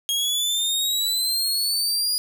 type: exponential sweep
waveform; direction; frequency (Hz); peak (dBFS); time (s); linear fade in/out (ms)
sawtooth; up; 3258 to 4906; -18; 0.09-2.18; 0
effects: none